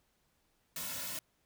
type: noise with comb filter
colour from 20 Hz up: white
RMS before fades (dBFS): -40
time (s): 0.76-1.19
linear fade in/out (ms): 2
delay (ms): 2.5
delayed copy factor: -1
effects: pink hiss -75 dBFS RMS until 1.45 s